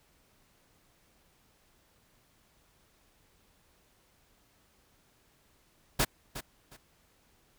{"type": "noise with echo", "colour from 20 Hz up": "pink", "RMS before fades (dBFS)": -26, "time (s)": [5.99, 6.05], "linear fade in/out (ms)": 10, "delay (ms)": 360, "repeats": 2, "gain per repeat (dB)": -13, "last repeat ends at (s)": 6.77, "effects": ["pink hiss -67 dBFS RMS until 7.58 s"]}